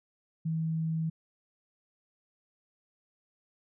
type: tone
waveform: sine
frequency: 161.1 Hz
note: E3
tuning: 39 cents flat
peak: -28 dBFS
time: 0.45-1.1 s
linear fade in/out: 10 ms
effects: none